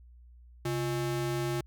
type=ring-modulated tone; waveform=square; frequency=241.5 Hz; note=B3; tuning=39 cents flat; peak=-27 dBFS; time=0.65-1.61 s; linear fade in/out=5 ms; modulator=107 Hz; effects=added 60 Hz sine -51 dBFS peak until 1.66 s